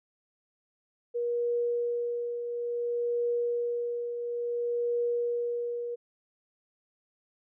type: tone with tremolo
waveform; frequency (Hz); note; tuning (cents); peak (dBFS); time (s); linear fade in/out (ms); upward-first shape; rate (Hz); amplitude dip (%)
sine; 477.4; A#4; +41; -25; 1.14-5.96; 20; triangle; 0.58; 55
effects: none